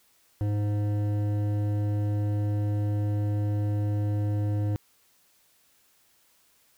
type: tone with hard clipping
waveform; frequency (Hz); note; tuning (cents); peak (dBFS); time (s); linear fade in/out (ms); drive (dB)
triangle; 103.6; G#2; -4; -26; 0.41-4.76; 0; 15
effects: white hiss -64 dBFS RMS until 6.77 s